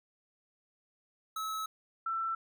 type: tone pair in turn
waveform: square / sine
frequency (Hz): 1295 / 1336.8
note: E6 / E6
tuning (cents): -31 / +24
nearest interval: minor second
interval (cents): 55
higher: second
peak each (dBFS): -35 / -31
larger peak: second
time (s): 1.36-1.66 / 2.06-2.35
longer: first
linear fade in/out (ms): 5
effects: none